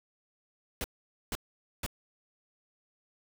pink noise bursts, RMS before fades -34 dBFS, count 3, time 0.81-1.863 s, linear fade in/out 0 ms, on 31 ms, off 480 ms, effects none

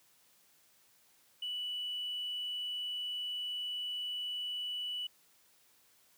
sine tone with hard clipping, 2960 Hz, F#7, in tune, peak -36 dBFS, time 1.42-5.07 s, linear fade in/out 5 ms, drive 1 dB, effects white hiss -67 dBFS RMS until 6.17 s + high-pass 80 Hz 12 dB/octave

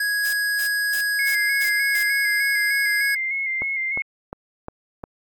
square tone, 1661.2 Hz, G#6, in tune, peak -21 dBFS, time 0-3.15 s, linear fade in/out 5 ms
blue noise bursts, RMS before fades -31 dBFS, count 6, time 0.25-2.03 s, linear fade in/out 2 ms, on 80 ms, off 260 ms
sine tone with vibrato, 2134 Hz, C7, 34 cents sharp, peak -22 dBFS, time 1.19-4.02 s, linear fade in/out 2 ms, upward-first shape square, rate 3.3 Hz, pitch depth 33 cents each way
click train, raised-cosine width 1 ms, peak -18 dBFS, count 5, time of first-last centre 3.62-5.038 s, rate 2.82 Hz
effects AAC 64 kbps

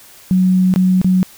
sine tone with dropouts, 185 Hz, F#3, in tune, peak -9 dBFS, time 0.31-1.23 s, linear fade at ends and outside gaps 0 ms, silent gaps 0.739-0.76 / 1.015-1.045 s, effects white hiss -42 dBFS RMS until 1.37 s

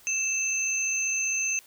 sine tone pair together, 2637 / 6272 Hz, E7 / G8, 0 / 0 cents, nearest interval octave + minor third, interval 1500 cents, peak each -28 / -27 dBFS, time 0.07-1.59 s, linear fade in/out 0 ms, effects white hiss -55 dBFS RMS until 1.66 s

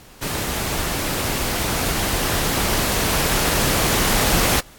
pink noise with level ramp, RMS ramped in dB -25 to -17 dBFS, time 0.21-4.61 s, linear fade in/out 20 ms, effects pink hiss -46 dBFS RMS until 4.78 s + AAC 64 kbps

